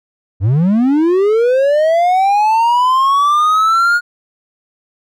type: linear sweep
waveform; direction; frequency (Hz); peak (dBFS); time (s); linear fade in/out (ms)
triangle; up; 87.31 to 1440; -7; 0.4-4.01; 50
effects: none